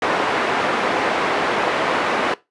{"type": "band-pass noise", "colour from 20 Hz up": "pink", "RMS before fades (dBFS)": -20, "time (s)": [0.02, 2.34], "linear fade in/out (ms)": 2, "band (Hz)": [400, 2000], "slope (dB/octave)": 12, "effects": ["noise-tail reverb RT60 0.2 s tail -18 dB re dry", "resampled to 24000 Hz"]}